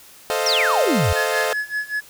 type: chord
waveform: sawtooth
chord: F dominant seventh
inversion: first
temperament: equal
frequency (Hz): 440 / 523.3 / 622.3 / 698.5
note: A4 / C5 / Eb5 / F5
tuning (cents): 0 / 0 / 0 / 0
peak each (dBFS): -21 / -21 / -21 / -23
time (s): 0.3-1.53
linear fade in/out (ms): 0
type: exponential sweep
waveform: sine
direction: down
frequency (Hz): 6010 to 73.3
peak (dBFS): -17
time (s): 0.46-1.13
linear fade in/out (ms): 5
type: tone with tremolo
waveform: triangle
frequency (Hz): 1700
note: G#6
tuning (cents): +40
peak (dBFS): -18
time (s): 1.15-2.01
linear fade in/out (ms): 20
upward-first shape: sine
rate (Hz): 5.2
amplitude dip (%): 90
effects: white hiss -46 dBFS RMS until 2.09 s